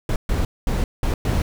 brown noise bursts at uneven times, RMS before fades -20 dBFS, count 5, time 0.09-0.16 / 0.29-0.45 / 0.67-0.84 / 1.03-1.14 / 1.25-1.42 s, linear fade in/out 2 ms, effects none

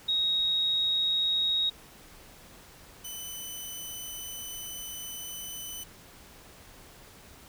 sine / 10% pulse tone pair in turn, 3773 / 3008 Hz, A#7 / F#7, +20 / +28 cents, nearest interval major third, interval 392 cents, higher first, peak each -24 / -29 dBFS, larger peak first, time 0.08-1.7 / 3.04-5.84 s, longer second, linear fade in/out 10 ms, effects pink hiss -52 dBFS RMS until 7.48 s

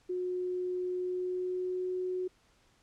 sine tone with pitch glide, 363 to 367 Hz, F#4 to F#4, -33 to -14 cents, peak -31 dBFS, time 0.09-2.28 s, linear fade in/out 10 ms, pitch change +19 cents, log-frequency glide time 0.93-1.91 s, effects pink hiss -67 dBFS RMS until 2.82 s + low-pass 8000 Hz 12 dB/octave

